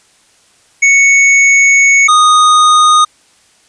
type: tone pair in turn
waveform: square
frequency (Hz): 2217 / 1237.4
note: C#7 / D#6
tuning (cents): 0 / -10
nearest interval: minor seventh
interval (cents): 1010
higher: first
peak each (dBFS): -5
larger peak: neither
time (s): 0.82-2.08 / 2.08-3.05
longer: first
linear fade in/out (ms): 10
effects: white hiss -49 dBFS RMS until 3.68 s + resampled to 22050 Hz